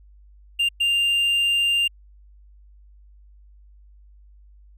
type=tone bursts at uneven times; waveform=triangle; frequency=2794 Hz; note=F7; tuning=in tune; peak=-16 dBFS; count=2; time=0.59-0.69 / 0.8-1.88 s; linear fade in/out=10 ms; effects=added 50 Hz sine -47 dBFS peak until 4.77 s